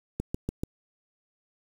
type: click train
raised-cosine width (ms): 3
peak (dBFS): -16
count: 4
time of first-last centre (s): 0.2-0.635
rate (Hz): 6.9
effects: 7-bit